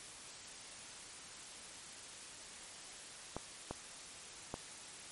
clicks, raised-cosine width 1 ms, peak -25 dBFS, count 3, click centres 3.366 / 3.71 / 4.541 s, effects white hiss -51 dBFS RMS until 5.11 s + MP3 48 kbps

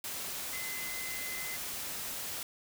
sine tone in noise, 2047 Hz, C7, 38 cents flat, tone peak -41 dBFS, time 0.53-1.56 s, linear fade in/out 2 ms, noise white, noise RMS -39 dBFS, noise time 0.04-2.43 s, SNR -5 dB, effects none

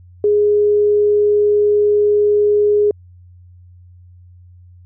sine tone, 415.3 Hz, G#4, in tune, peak -10 dBFS, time 0.24-2.91 s, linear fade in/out 2 ms, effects added 89 Hz sine -40 dBFS peak until 4.85 s

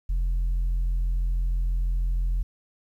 sine tone, 43.09 Hz, F1, 22 cents flat, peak -19 dBFS, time 0.09-2.43 s, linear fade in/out 10 ms, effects tanh soft clip ceiling -21 dBFS + 10-bit

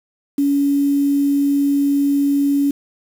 sine tone with quantisation, 282.3 Hz, C#4, 32 cents sharp, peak -13 dBFS, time 0.38-2.71 s, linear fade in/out 5 ms, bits 6, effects none

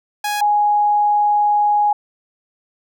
sawtooth / sine tone pair in turn, 830.6 / 830.6 Hz, G#5 / G#5, 0 / 0 cents, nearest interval unison, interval 0 cents, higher neither, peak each -15 / -12 dBFS, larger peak second, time 0.24-0.41 / 0.41-1.93 s, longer second, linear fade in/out 5 ms, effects none

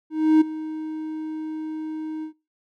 triangle tone with ADSR envelope, 312.8 Hz, D#4, 9 cents sharp, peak -9 dBFS, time 0.1-2.33 s, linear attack 310 ms, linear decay 13 ms, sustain -17 dB, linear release 100 ms, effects noise-tail reverb RT60 0.3 s tail -23 dB re dry

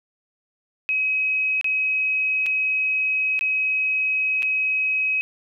sine tone with dropouts, 2543 Hz, D#7, 37 cents sharp, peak -19 dBFS, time 0.89-5.21 s, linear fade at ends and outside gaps 0 ms, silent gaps 1.612-1.644 / 2.461-2.465 / 3.392-3.41 / 4.423-4.429 s, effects none

